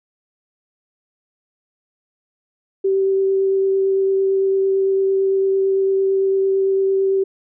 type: tone with vibrato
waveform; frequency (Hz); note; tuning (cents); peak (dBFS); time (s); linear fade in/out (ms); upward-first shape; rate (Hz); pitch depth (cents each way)
sine; 386.9; G4; -23; -14; 2.84-7.24; 10; triangle; 8.9; 10
effects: none